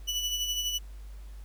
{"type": "tone with tremolo", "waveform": "30% pulse", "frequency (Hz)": 2960, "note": "F#7", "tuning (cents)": 0, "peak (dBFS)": -24, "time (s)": [0.07, 0.79], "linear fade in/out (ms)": 20, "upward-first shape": "sine", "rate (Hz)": 12, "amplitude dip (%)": 45, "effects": ["added 50 Hz sine -41 dBFS peak until 1.44 s", "pink hiss -60 dBFS RMS until 1.44 s"]}